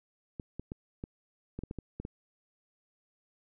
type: clicks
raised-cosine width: 3 ms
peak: -25 dBFS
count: 10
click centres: 0.398 / 0.596 / 0.719 / 1.039 / 1.59 / 1.636 / 1.711 / 1.787 / 2 / 2.051 s
effects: none